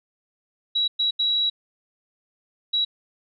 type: tone bursts at uneven times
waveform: sine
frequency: 3888 Hz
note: B7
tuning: 28 cents flat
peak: -19 dBFS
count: 4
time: 0.75-0.88 / 0.99-1.11 / 1.19-1.5 / 2.73-2.85 s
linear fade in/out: 10 ms
effects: none